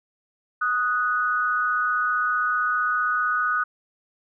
sine tone pair together, 1244.6 / 1480 Hz, D#6 / F#6, 0 / 0 cents, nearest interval minor third, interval 300 cents, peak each -23 dBFS, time 0.61-3.64 s, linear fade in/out 10 ms, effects none

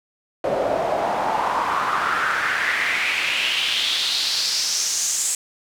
pink noise with band-pass filter sweep, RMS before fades -22 dBFS, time 0.44-5.35 s, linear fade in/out 2 ms, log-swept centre 540 to 7700 Hz, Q 3.7, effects none

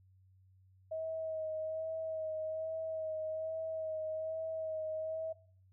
sine tone with vibrato, 636 Hz, D#5, 38 cents sharp, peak -36 dBFS, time 0.91-5.33 s, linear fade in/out 10 ms, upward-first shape sine, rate 1.2 Hz, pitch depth 21 cents each way, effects noise-tail reverb RT60 0.5 s tail -19 dB re dry + added 94 Hz sine -62 dBFS peak until 5.72 s

